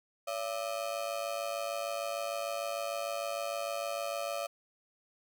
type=ring-modulated tone; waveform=35% pulse; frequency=622.3 Hz; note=D#5; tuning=in tune; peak=-29 dBFS; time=0.27-4.47 s; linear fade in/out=10 ms; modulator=53.3 Hz; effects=none